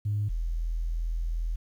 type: tone pair in turn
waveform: sine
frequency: 103.83 / 41.35 Hz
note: G#2 / E1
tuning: 0 / +6 cents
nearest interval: octave + major third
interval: 1594 cents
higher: first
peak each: -24 / -26 dBFS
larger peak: first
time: 0.05-0.29 / 0.29-1.56 s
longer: second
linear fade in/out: 10 ms
effects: tanh soft clip ceiling -21 dBFS + 10-bit